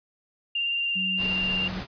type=tone with vibrato; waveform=sine; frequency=2787 Hz; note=F7; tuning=4 cents flat; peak=-24 dBFS; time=0.55-1.68 s; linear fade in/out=5 ms; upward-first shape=triangle; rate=18 Hz; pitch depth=18 cents each way
type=tone with pitch glide; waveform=sine; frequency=187.2 to 185.8 Hz; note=F#3 to F#3; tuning=+20 to +7 cents; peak=-32 dBFS; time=0.95-1.82 s; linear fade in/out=20 ms; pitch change=-13 cents; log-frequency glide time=1.07-1.51 s
type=noise; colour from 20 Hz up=pink; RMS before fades=-35 dBFS; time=1.17-1.87 s; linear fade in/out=50 ms
effects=resampled to 11025 Hz